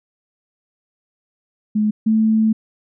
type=tone pair in turn; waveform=sine; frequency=212.6 / 219.6 Hz; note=G#3 / A3; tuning=+41 / -3 cents; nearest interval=minor second; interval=56 cents; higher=second; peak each=-14 / -12 dBFS; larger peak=second; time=1.75-1.91 / 2.06-2.53 s; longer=second; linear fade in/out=10 ms; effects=none